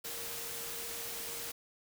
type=tone in noise; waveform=sine; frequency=466.2 Hz; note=A#4; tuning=in tune; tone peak=-51 dBFS; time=0.04-1.52 s; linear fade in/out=10 ms; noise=white; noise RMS=-41 dBFS; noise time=0.04-1.52 s; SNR=-13 dB; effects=none